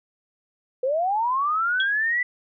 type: linear sweep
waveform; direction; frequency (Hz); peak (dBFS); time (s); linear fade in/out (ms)
sine; up; 493.9 to 1995; -20; 0.83-2.23; 5
type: tone with exponential decay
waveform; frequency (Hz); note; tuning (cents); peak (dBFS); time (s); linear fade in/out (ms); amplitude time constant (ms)
sine; 3314; G#7; -4; -19; 1.8-1.92; 2; 24
effects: none